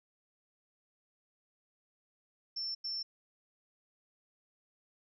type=tone bursts at uneven times; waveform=sine; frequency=5380 Hz; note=E8; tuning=34 cents sharp; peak=-35 dBFS; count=2; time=2.56-2.75 / 2.84-3.03 s; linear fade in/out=10 ms; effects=none